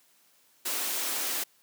white high-pass noise, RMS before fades -31 dBFS, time 0.65-1.44 s, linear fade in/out 10 ms, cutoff 230 Hz, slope 96 dB/octave, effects white hiss -64 dBFS RMS until 1.62 s + high-pass 150 Hz 12 dB/octave

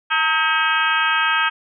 harmonic tone with a mistuned harmonic, 319.4 Hz, D#4, 45 cents sharp, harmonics 3 / 4 / 5 / 6 / 7 / 8 / 9 / 10, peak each -24 / -21 / -20 / -31 / -29 / -24 / -29 / -26 dBFS, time 0.1-1.5 s, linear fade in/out 20 ms, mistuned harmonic 3, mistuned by -78 cents, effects none

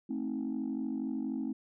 sine chord, A diminished, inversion none, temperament just, 220 / 264 / 316.8 Hz, A3 / C4 / Eb4, 0 / +16 / +31 cents, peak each -36 / -34 / -37 dBFS, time 0.09-1.53 s, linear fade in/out 10 ms, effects tanh soft clip ceiling -27 dBFS

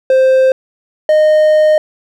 triangle tone pair in turn, 523.3 / 615.7 Hz, C5 / D#5, 0 / -18 cents, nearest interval minor third, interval 282 cents, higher second, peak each -4 dBFS, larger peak neither, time 0.1-0.52 / 1.09-1.78 s, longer second, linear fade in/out 2 ms, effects none

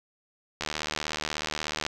click train, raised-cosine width 0.2 ms, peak -12 dBFS, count 97, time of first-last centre 0.61-1.865 s, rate 76.5 Hz, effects none

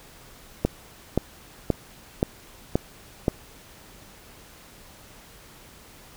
click train, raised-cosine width 2 ms, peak -6 dBFS, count 6, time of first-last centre 0.65-3.282 s, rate 1.9 Hz, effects pink hiss -49 dBFS RMS until 6.16 s

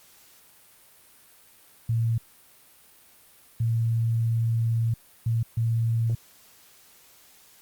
sine tone bursts at uneven times, 114.7 Hz, A#2, 28 cents flat, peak -21 dBFS, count 4, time 1.89-2.18 / 3.6-4.94 / 5.26-5.43 / 5.57-6.15 s, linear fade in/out 5 ms, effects white hiss -55 dBFS RMS until 7.61 s + Opus 48 kbps

